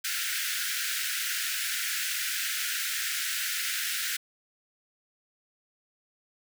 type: high-pass noise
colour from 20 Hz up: pink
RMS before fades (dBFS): -31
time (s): 0.04-4.17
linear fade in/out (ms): 10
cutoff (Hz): 1400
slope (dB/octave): 96
effects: none